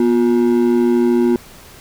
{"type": "ring-modulated tone", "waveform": "triangle", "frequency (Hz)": 299.2, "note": "D4", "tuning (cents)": 32, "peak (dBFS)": -6, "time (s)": [0, 1.36], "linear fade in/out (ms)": 2, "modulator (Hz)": 56.5, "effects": ["pink hiss -41 dBFS RMS until 1.8 s"]}